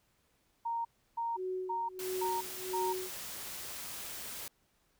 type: tone bursts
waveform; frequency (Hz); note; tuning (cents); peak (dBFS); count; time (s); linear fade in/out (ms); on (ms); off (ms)
sine; 928; A#5; -8; -32; 5; 0.65-2.93; 10; 200; 320
type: tone with tremolo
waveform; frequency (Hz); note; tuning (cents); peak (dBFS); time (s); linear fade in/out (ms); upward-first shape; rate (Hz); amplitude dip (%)
sine; 371.2; F#4; +6; -33; 1.35-3.11; 50; sine; 1.5; 90
type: noise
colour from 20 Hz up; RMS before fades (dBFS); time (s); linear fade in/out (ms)
white; -43; 1.99-4.48; 2
effects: pink hiss -73 dBFS RMS until 4.99 s